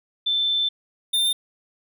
sine / square tone pair in turn, 3539 / 3603 Hz, A7 / A7, +9 / +40 cents, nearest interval unison, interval 31 cents, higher second, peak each -19 dBFS, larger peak neither, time 0.26-0.69 / 1.13-1.33 s, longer first, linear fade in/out 10 ms, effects none

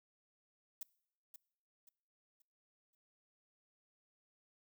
violet noise with echo, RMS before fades -44 dBFS, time 0.81-0.83 s, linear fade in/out 2 ms, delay 530 ms, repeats 4, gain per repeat -9 dB, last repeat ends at 2.95 s, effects noise-tail reverb RT60 0.7 s tail -23 dB re dry

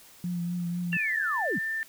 sine tone with vibrato, 174.61 Hz, F3, in tune, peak -28 dBFS, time 0.24-0.97 s, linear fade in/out 2 ms, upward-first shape triangle, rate 4 Hz, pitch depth 35 cents each way
sine linear sweep, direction down, 2794 to 126.8 Hz, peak -28 dBFS, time 0.92-1.59 s, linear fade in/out 10 ms
sine tone with pitch glide, 1760 to 1785.6 Hz, A6 to A6, 0 to +25 cents, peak -28 dBFS, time 0.93-1.83 s, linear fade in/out 0 ms, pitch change +25 cents, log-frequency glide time 1.31-1.59 s
effects white hiss -53 dBFS RMS until 1.88 s

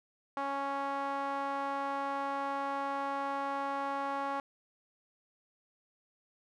sawtooth tone with band-pass filter, 277.2 Hz, C#4, in tune, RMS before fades -35 dBFS, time 0.37-4.4 s, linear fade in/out 2 ms, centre 980 Hz, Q 2.6, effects none

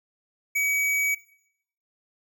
sine tone with hard clipping, 2270 Hz, C#7, 41 cents sharp, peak -23 dBFS, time 0.55-1.15 s, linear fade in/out 10 ms, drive 18 dB, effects noise-tail reverb RT60 0.7 s tail -18 dB re dry

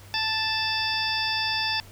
harmonic tone with a mistuned harmonic, 880 Hz, A5, in tune, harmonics 1 / 2 / 3 / 4 / 5 / 6, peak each -31 / -31 / -31 / -31 / -31 / -31 dBFS, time 0.14-1.8 s, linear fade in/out 0 ms, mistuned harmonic 5, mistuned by +110 cents, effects added 98 Hz sine -46 dBFS peak until 1.91 s + pink hiss -50 dBFS RMS until 1.91 s

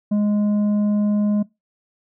sine tone with tanh clipping, 207.7 Hz, G#3, in tune, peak -17 dBFS, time 0.11-1.43 s, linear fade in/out 10 ms, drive 6 dB, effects noise-tail reverb RT60 0.2 s tail -21 dB re dry

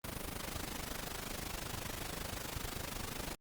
pink noise with amplitude modulation, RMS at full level -39 dBFS, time 0.04-3.35 s, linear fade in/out 2 ms, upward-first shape sine, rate 25.4 Hz, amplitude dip 75%, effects Opus 32 kbps

